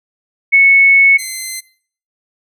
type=tone pair in turn; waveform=sine / 5% pulse; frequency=2206 / 2065 Hz; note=C#7 / C7; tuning=-9 / -23 cents; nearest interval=minor second; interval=114 cents; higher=first; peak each=-4 / -10 dBFS; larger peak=first; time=0.52-1.18 / 1.18-1.61 s; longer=first; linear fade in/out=20 ms; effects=noise-tail reverb RT60 0.5 s tail -20 dB re dry + low-pass 11000 Hz 12 dB/octave